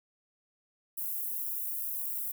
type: high-pass noise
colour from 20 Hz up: white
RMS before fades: -35 dBFS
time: 0.97-2.32 s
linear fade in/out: 10 ms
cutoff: 12000 Hz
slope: 24 dB/octave
effects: none